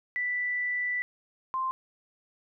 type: tone pair in turn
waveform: sine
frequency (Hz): 1975.5 / 1046.5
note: B6 / C6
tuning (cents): 0 / 0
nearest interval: major seventh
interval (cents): 1100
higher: first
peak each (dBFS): -27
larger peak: neither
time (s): 0.16-1.02 / 1.54-1.71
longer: first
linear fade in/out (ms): 0
effects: none